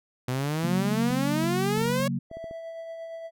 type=exponential sweep; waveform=sawtooth; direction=up; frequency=123.47 to 563 Hz; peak=-22 dBFS; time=0.28-2.08 s; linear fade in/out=5 ms
type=chord; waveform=sine; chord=F# major; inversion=second; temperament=equal; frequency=138.59 / 185 / 233.1 Hz; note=C#3 / F#3 / A#3; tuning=0 / 0 / 0 cents; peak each=-30 dBFS; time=0.63-2.19 s; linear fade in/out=10 ms
type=clicks; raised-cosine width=2 ms; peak=-29 dBFS; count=11; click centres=1.106 / 1.441 / 1.777 / 1.816 / 1.857 / 1.901 / 2 / 2.314 / 2.37 / 2.442 / 2.511 s
type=tone with tremolo; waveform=triangle; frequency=659.3 Hz; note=E5; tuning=in tune; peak=-32 dBFS; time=2.3-3.31 s; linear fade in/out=50 ms; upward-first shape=triangle; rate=8.6 Hz; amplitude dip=35%
effects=none